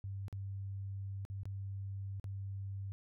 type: tone with dropouts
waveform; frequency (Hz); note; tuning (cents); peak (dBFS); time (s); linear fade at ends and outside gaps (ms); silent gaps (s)
sine; 98; G2; 0; -39; 0.04-2.92; 0; 0.282-0.327 / 1.251-1.3 / 1.433-1.455 / 2.198-2.242
effects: none